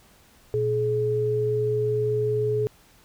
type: tone pair together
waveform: sine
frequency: 119.1 / 424.4 Hz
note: A#2 / G#4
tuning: +38 / +38 cents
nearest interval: octave + minor seventh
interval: 2200 cents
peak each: -27 / -22 dBFS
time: 0.54-2.67 s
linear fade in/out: 0 ms
effects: pink hiss -56 dBFS RMS until 3.04 s